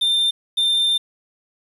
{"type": "tone pair in turn", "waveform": "triangle", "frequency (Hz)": [3593, 3593], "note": ["A7", "A7"], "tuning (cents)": [36, 36], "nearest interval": "unison", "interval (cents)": 0, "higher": "neither", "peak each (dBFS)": -14, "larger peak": "neither", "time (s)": [[0.01, 0.31], [0.57, 0.98]], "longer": "second", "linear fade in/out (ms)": 10, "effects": ["resampled to 32000 Hz", "8-bit"]}